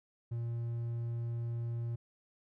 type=tone; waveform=triangle; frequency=117.3 Hz; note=A#2; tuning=11 cents sharp; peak=-32 dBFS; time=0.31-1.96 s; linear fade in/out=10 ms; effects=none